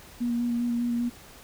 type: tone with vibrato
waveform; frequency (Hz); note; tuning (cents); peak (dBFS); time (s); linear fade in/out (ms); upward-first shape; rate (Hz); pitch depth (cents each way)
sine; 238.4; A#3; +39; -24; 0.2-1.1; 20; square; 5; 14
effects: pink hiss -49 dBFS RMS until 1.43 s